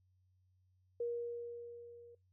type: tone with level ramp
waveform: sine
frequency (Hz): 474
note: A#4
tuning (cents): +29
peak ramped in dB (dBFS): -34 to -55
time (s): 1-2.15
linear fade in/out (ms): 5
effects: noise-tail reverb RT60 0.2 s tail -23 dB re dry + added 92 Hz sine -70 dBFS peak until 2.32 s